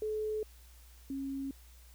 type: tone pair in turn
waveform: sine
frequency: 430 / 272.5 Hz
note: A4 / C#4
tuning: -40 / -29 cents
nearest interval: minor sixth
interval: 789 cents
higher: first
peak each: -32 / -35 dBFS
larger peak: first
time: 0.02-0.43 / 1.1-1.51 s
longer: neither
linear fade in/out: 2 ms
effects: added 60 Hz sine -54 dBFS peak until 1.94 s + white hiss -62 dBFS RMS until 1.94 s